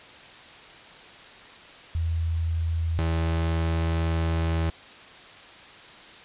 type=tone pair in turn; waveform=sine / 35% pulse; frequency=82.41 / 81.84 Hz; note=E2 / E2; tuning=0 / -12 cents; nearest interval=unison; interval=12 cents; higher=first; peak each=-23 / -21 dBFS; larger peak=second; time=1.95-2.99 / 2.99-4.7 s; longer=second; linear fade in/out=0 ms; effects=white hiss -46 dBFS RMS until 6.24 s + resampled to 8000 Hz